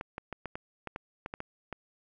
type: clicks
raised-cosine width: 0.5 ms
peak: -22 dBFS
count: 11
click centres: 0.011 / 0.181 / 0.327 / 0.457 / 0.555 / 0.873 / 0.961 / 1.261 / 1.339 / 1.404 / 1.727 s
effects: none